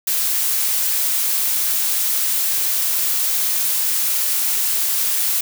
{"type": "noise", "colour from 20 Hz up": "blue", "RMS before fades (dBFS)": -19, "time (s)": [0.07, 5.41], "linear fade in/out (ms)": 5, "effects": []}